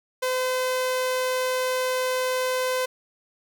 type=tone; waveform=sawtooth; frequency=511 Hz; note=C5; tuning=41 cents flat; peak=-19 dBFS; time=0.22-2.86 s; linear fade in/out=10 ms; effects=none